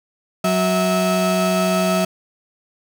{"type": "tone pair together", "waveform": "35% pulse", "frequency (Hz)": [184.84, 650], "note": ["F#3", "E5"], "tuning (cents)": [-1, -24], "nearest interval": "octave + minor seventh", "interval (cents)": 2177, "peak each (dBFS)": -17, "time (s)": [0.44, 2.05], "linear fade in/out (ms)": 5, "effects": []}